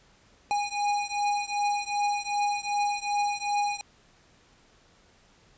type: beating tone pair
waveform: square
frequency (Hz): 820 / 822.6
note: G#5 / G#5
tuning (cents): -22 / -17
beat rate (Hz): 2.6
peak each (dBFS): -29 / -30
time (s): 0.51-3.81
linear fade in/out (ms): 0
effects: pink hiss -60 dBFS RMS until 5.57 s + resampled to 16000 Hz